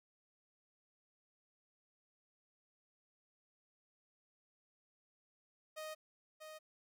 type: tone with echo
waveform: sawtooth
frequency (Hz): 622.3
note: D#5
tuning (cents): 0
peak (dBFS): -40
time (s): 5.76-5.95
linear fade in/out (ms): 20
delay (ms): 640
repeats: 1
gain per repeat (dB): -6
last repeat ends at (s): 6.59
effects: none